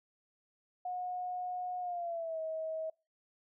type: tone with pitch glide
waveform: sine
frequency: 725 to 638.5 Hz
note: F#5 to D#5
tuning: -35 to +45 cents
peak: -35 dBFS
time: 0.85-2.9 s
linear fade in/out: 5 ms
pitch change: -220 cents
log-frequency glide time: 1.8-2.4 s
effects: noise-tail reverb RT60 0.3 s tail -25 dB re dry